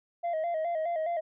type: tone with vibrato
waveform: sine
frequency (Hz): 659.3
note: E5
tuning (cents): 0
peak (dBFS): -25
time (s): 0.23-1.21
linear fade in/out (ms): 20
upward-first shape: square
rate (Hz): 4.8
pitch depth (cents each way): 75
effects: tanh soft clip ceiling -27 dBFS